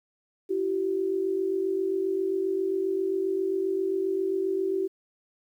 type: tone pair together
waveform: sine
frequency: 335.5 / 383 Hz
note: E4 / G4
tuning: +31 / -40 cents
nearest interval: major second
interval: 229 cents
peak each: -31 / -25 dBFS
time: 0.49-4.88 s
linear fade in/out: 20 ms
effects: 10-bit